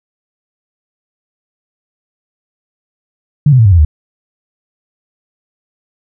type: tone with pitch steps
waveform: sine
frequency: 146.83 / 128.56 / 112.57 / 98.56 / 86.3 / 75.57 Hz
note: D3 / C3 / A2 / G2 / F2 / D#2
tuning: 0 / -30 / +40 / +10 / -20 / -50 cents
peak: -3 dBFS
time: 3.46-3.85 s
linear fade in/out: 5 ms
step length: 65 ms
effects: none